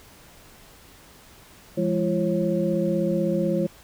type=tone cluster; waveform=sine; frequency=169.8 / 205.8 / 341.9 / 543 Hz; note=F3 / G#3 / F4 / C#5; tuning=-48 / -16 / -37 / -36 cents; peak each=-26 dBFS; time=1.77-3.67 s; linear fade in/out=10 ms; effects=pink hiss -50 dBFS RMS until 3.83 s